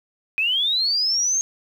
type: linear sweep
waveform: sine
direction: up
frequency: 2475 to 6500 Hz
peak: -18 dBFS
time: 0.38-1.41 s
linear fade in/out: 0 ms
effects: 8-bit